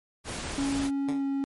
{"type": "noise", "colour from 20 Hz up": "pink", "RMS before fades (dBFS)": -35, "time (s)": [0.24, 0.91], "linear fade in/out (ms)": 50}
{"type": "tone with pitch glide", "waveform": "triangle", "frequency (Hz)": [277.2, 275.1], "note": ["C#4", "C#4"], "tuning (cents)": [0, -13], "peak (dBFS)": -24, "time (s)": [0.58, 1.44], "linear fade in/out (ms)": 0, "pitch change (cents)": -13, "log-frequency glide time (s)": [1.11, 1.24]}
{"type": "tone with exponential decay", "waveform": "10% pulse", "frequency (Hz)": 146.9, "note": "D3", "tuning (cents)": 1, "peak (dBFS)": -25, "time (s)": [1.08, 1.29], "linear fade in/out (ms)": 5, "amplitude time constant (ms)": 45}
{"effects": ["MP3 48 kbps"]}